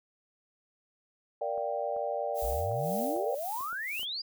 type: chord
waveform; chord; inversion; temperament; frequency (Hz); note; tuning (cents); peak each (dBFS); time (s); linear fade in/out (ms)
sine; G minor seventh; first; equal; 466.2 / 587.3 / 698.5 / 784; Bb4 / D5 / F5 / G5; 0 / 0 / 0 / 0; -37 / -33 / -37 / -36; 1.41-3.35; 5
type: clicks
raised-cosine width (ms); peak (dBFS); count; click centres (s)
1; -38; 11; 1.578 / 1.965 / 2.449 / 2.481 / 2.524 / 2.715 / 3.164 / 3.608 / 3.729 / 3.995 / 4.031
type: noise with tremolo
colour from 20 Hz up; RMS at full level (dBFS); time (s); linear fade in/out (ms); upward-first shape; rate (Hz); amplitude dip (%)
violet; -40; 2.34-4.06; 50; sine; 1.9; 80
type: exponential sweep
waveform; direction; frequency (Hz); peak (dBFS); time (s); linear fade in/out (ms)
sine; up; 51.91 to 4978; -33; 2.42-4.22; 10
effects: none